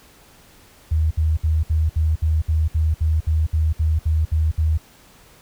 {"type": "tone bursts", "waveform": "sine", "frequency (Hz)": 78.7, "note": "D#2", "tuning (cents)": 20, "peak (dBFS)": -15, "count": 15, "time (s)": [0.91, 4.778], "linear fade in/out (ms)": 10, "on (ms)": 200, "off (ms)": 62, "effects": ["pink hiss -50 dBFS RMS until 5.41 s"]}